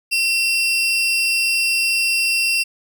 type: tone pair together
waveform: 40% pulse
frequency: 2717 / 4841 Hz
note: F7 / D#8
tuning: -48 / -48 cents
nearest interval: minor seventh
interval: 1000 cents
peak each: -16 / -21 dBFS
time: 0.11-2.64 s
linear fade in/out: 20 ms
effects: none